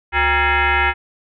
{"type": "tone with frequency modulation", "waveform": "sine", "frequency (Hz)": 363.9, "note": "F#4", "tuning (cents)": -29, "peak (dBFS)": -13, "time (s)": [0.12, 0.94], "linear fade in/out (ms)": 50, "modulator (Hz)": 434, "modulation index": 5, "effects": []}